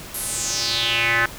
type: tone with band-pass filter sweep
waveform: square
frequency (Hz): 116.54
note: A#2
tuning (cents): 0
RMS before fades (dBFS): -22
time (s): 0.14-1.26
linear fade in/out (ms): 5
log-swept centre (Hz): 12000 to 1600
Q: 4.2
effects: pink hiss -37 dBFS RMS until 1.38 s